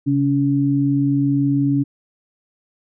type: tone pair together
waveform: sine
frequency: 136.31 / 281.9 Hz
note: C#3 / C#4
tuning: -29 / +29 cents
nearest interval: octave + minor second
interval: 1258 cents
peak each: -19 / -16 dBFS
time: 0.06-1.84 s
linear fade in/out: 20 ms
effects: none